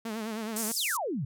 sawtooth tone with vibrato, 220 Hz, A3, in tune, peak -29 dBFS, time 0.05-0.72 s, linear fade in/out 5 ms, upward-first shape sine, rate 9.5 Hz, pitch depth 79 cents each way
white band-pass noise, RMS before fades -34 dBFS, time 0.56-0.97 s, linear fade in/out 5 ms, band 5800 to 12000 Hz, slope 24 dB/octave
sine exponential sweep, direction down, 5500 to 116.54 Hz, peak -29 dBFS, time 0.76-1.25 s, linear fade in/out 5 ms
effects none

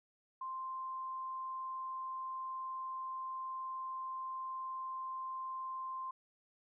sine tone, 1046.5 Hz, C6, in tune, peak -39 dBFS, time 0.41-6.11 s, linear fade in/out 5 ms, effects none

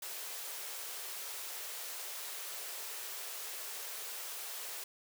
white high-pass noise, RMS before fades -43 dBFS, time 0.02-4.84 s, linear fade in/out 5 ms, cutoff 370 Hz, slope 96 dB/octave, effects none

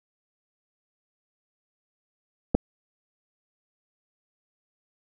clicks, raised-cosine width 2 ms, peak -12 / -6 dBFS, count 2, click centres 2.546 / 2.55 s, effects none

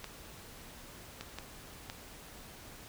clicks, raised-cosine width 0.2 ms, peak -23 dBFS, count 4, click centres 0.043 / 1.21 / 1.386 / 1.899 s, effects pink hiss -51 dBFS RMS until 2.88 s

